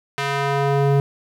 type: tone with band-pass filter sweep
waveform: square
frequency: 140 Hz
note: C#3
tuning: 18 cents sharp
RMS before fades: -19 dBFS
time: 0.18-1 s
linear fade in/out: 0 ms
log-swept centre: 2100 to 310 Hz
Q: 0.71
effects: 8-bit